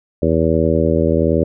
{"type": "harmonic tone", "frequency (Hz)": 81, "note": "E2", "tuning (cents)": -30, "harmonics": [1, 2, 3, 4, 5, 6, 7], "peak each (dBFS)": [-20, -20, -20, -20, -20, -20, -20], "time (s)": [0.22, 1.44], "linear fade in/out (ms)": 5, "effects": []}